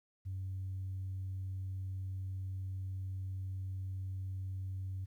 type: tone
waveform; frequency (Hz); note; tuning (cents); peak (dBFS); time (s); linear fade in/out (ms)
sine; 94.8; F#2; +43; -36; 0.25-5.06; 20
effects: tanh soft clip ceiling -34 dBFS + 12-bit